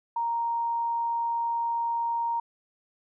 sine tone, 932.3 Hz, A#5, in tune, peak -25 dBFS, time 0.16-2.4 s, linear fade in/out 5 ms, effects none

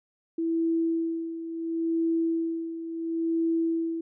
sine tone with tremolo, 329.6 Hz, E4, in tune, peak -22 dBFS, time 0.38-4.01 s, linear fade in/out 5 ms, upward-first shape sine, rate 0.72 Hz, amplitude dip 70%, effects none

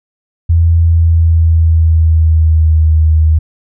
sine tone with pitch glide, 83.4 to 78.72 Hz, E2 to D#2, +21 to +21 cents, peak -5 dBFS, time 0.49-3.39 s, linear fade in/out 10 ms, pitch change -100 cents, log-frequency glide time 0.79-2.91 s, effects none

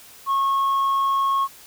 sine tone, 1093 Hz, C#6, 25 cents flat, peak -15 dBFS, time 0.26-1.48 s, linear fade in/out 50 ms, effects tanh soft clip ceiling -17 dBFS + white hiss -46 dBFS RMS until 1.66 s

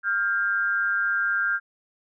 sine tone pair together, 1396.9 / 1600.8 Hz, F6 / G6, 0 / +36 cents, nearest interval major second, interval 236 cents, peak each -24 dBFS, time 0.03-1.6 s, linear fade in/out 50 ms, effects none

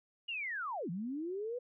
sine linear two-way sweep, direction down then up, 2906 to 159.6 to 504 Hz, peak -36 dBFS, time 0.28-1.59 s, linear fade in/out 10 ms, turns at 0.9 s, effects none

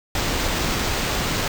pink noise with sample-and-hold, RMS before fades -23 dBFS, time 0.15-1.48 s, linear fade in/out 2 ms, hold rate 11025 Hz, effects none

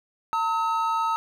triangle tone pair together, 907 / 1282.7 Hz, A#5 / E6, -48 / -48 cents, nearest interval tritone, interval 600 cents, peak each -23 dBFS, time 0.33-1.16 s, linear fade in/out 0 ms, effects none

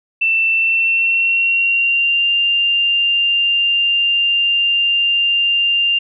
sine tone with pitch glide, 2673 to 2793 Hz, E7 to F7, +23 to -1 cents, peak -12 dBFS, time 0.21-5.99 s, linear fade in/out 10 ms, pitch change +76 cents, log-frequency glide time 0.53-2.28 s, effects none

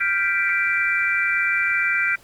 sine chord, G dominant seventh, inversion third, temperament equal, 1396.9 / 1568 / 1975.5 / 2349 Hz, F6 / G6 / B6 / D7, 0 / 0 / 0 / 0 cents, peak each -25 / -24 / -24 / -22 dBFS, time 0-2.16 s, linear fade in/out 10 ms, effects pink hiss -51 dBFS RMS until 2.23 s + Opus 24 kbps

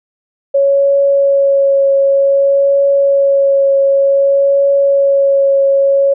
sine tone with vibrato, 554 Hz, C#5, 1 cent flat, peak -7 dBFS, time 0.54-6.14 s, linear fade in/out 10 ms, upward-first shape triangle, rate 0.54 Hz, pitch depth 14 cents each way, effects none

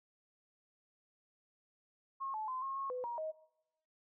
sine tone with pitch steps, 1082 / 866 / 1030 / 1080 / 1090 / 502 / 948 / 629 Hz, C#6 / A5 / C6 / C#6 / C#6 / B4 / A#5 / D#5, -42 / -28 / -28 / -45 / -29 / +28 / +29 / +19 cents, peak -37 dBFS, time 2.2-3.32 s, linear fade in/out 20 ms, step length 140 ms, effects noise-tail reverb RT60 0.9 s tail -22 dB re dry

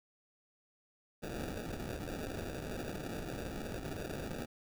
white noise with sample-and-hold, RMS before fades -41 dBFS, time 1.22-4.46 s, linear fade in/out 20 ms, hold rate 1050 Hz, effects none

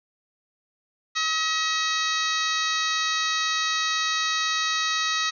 harmonic tone, 638 Hz, D#5, 43 cents sharp, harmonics 2 / 3 / 4 / 5 / 6 / 7 / 8 / 9 / 10, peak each -28 / -29 / -33 / -38 / -28 / -32 / -38 / -35 / -36 dBFS, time 1.15-5.31 s, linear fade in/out 20 ms, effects none

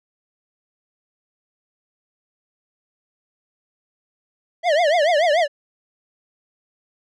square tone with vibrato, 641 Hz, E5, 49 cents flat, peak -15 dBFS, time 4.63-5.48 s, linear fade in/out 50 ms, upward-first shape triangle, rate 6.9 Hz, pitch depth 230 cents each way, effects low-pass 4000 Hz 12 dB/octave

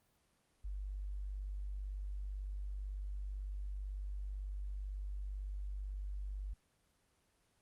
sine tone, 49 Hz, G1, in tune, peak -39 dBFS, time 0.64-6.54 s, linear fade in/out 10 ms, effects pink hiss -75 dBFS RMS until 7.61 s + Opus 24 kbps

